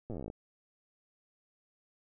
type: slowing click train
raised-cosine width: 2 ms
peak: -28 dBFS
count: 16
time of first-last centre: 0.1-0.301 s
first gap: 8 ms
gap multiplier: 1.07
effects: none